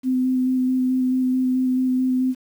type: tone with vibrato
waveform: sine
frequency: 256.3 Hz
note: C4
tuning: 36 cents flat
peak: -17 dBFS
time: 0.03-2.35 s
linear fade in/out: 50 ms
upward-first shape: square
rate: 4.6 Hz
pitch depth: 10 cents each way
effects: 8-bit